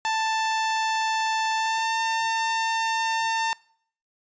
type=tone with pitch glide; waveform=sawtooth; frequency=884 to 901 Hz; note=A5 to A5; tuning=+8 to +41 cents; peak=-19 dBFS; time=0.05-3.53 s; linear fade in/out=0 ms; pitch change=+33 cents; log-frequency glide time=1.55-1.92 s; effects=noise-tail reverb RT60 0.6 s tail -24 dB re dry + resampled to 16000 Hz